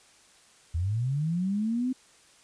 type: linear sweep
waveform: sine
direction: up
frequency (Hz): 77.8 to 261.6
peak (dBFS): -25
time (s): 0.74-1.93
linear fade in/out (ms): 10
effects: white hiss -58 dBFS RMS until 2.43 s + resampled to 22050 Hz